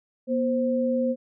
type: tone pair together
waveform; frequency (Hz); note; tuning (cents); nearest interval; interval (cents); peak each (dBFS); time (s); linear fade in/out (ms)
sine; 241.2 / 523.3; B3 / C5; -41 / 0; octave + minor second; 1341; -24; 0.27-1.16; 50
effects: none